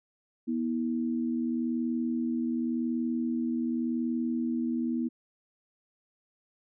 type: tone pair together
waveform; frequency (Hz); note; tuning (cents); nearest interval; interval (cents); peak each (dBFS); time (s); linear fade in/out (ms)
sine; 241.6 / 322.5; B3 / E4; -38 / -38; perfect fourth; 500; -28 / -33; 0.47-5.09; 20
effects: none